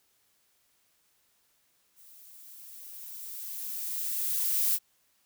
violet noise with level ramp, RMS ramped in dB -55 to -25 dBFS, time 1.95-4.79 s, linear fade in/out 50 ms, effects white hiss -70 dBFS RMS until 5.25 s

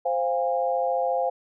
sine chord, F minor, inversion second, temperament equal with one note detuned, 523.3 / 698.5 / 812.6 Hz, C5 / F5 / Ab5, 0 / 0 / -38 cents, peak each -25 / -26 / -28 dBFS, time 0.05-1.3 s, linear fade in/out 10 ms, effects none

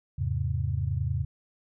sine chord, E augmented, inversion none, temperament equal with one note detuned, 82.41 / 103.83 / 133.87 Hz, E2 / G#2 / B#2, 0 / 0 / +40 cents, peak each -30 dBFS, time 0.18-1.25 s, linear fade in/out 10 ms, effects none

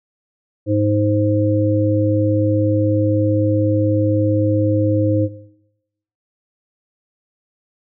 harmonic tone, 104.5 Hz, G#2, 11 cents sharp, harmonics 1 / 3 / 5, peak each -18 / -17 / -20 dBFS, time 0.66-5.29 s, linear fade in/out 50 ms, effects noise-tail reverb RT60 0.9 s tail -17 dB re dry

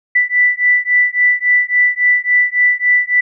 sine beating tone pair, 1975.5 / 1979.1 Hz, B6 / B6, 0 / +3 cents, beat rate 3.6 Hz, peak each -13 dBFS, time 0.15-3.21 s, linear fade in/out 10 ms, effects none

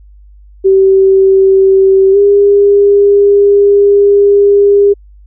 sine tone with pitch glide, 385.3 to 403.8 Hz, G4 to G#4, -30 to -49 cents, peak -3 dBFS, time 0.64-4.94 s, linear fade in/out 20 ms, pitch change +81 cents, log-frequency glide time 2.12-2.17 s, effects added 50 Hz sine -35 dBFS peak until 5.26 s

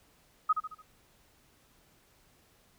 sine tone with echo, 1259 Hz, D#6, 20 cents sharp, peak -21 dBFS, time 0.49-0.53 s, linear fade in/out 10 ms, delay 73 ms, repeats 4, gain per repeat -7 dB, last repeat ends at 0.822 s, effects pink hiss -65 dBFS RMS until 2.78 s

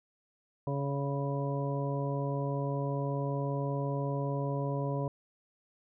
harmonic tone with a mistuned harmonic, 140.4 Hz, C#3, 22 cents sharp, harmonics 1 / 2 / 3 / 4 / 5 / 7, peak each -32 / -39 / -39 / -38 / -44 / -41 dBFS, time 0.67-5.08 s, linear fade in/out 2 ms, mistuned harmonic 5, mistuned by -28 cents, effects none

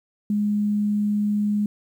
sine tone, 207.7 Hz, G#3, in tune, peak -19 dBFS, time 0.3-1.66 s, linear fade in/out 2 ms, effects 9-bit

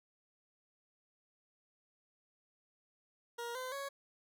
20% pulse tone with pitch steps, 472.3 / 512.1 / 555.2 Hz, A#4 / C5 / C#5, +23 / -37 / +3 cents, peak -35 dBFS, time 3.38-3.89 s, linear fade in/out 10 ms, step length 170 ms, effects none

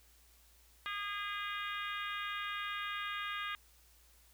harmonic tone, 408.6 Hz, G#4, 28 cents flat, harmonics 3 / 4 / 5 / 6 / 7 / 8 / 9, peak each -41 / -43 / -45 / -47 / -48 / -49 / -50 dBFS, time 0.86-3.55 s, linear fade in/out 0 ms, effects added 58 Hz sine -65 dBFS peak until 4.33 s + white hiss -66 dBFS RMS until 4.33 s

